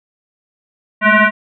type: tone with frequency modulation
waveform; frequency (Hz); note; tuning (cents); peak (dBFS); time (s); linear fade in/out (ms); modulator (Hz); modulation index
sine; 220; A3; 0; -7; 1.01-1.31; 50; 426; 4.8
effects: none